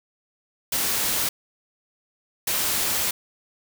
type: noise bursts at uneven times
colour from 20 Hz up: white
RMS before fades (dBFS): -24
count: 2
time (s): 0.72-1.29 / 2.47-3.11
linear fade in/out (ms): 5
effects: none